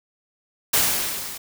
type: noise with level ramp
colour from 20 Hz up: white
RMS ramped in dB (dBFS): -17 to -35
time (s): 0.73-1.38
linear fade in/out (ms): 10
effects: none